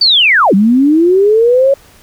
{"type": "linear two-way sweep", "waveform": "sine", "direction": "down then up", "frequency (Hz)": [4667, 186.9, 559], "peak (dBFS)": -5, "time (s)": [0.01, 1.74], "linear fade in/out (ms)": 5, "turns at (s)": 0.54, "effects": ["pink hiss -43 dBFS RMS until 2.02 s"]}